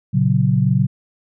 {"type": "chord", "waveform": "sine", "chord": "F# major", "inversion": "first", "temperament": "equal", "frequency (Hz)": [116.54, 138.59, 185], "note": ["A#2", "C#3", "F#3"], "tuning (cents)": [0, 0, 0], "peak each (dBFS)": [-18, -16, -18], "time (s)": [0.13, 0.87], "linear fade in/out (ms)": 20, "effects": []}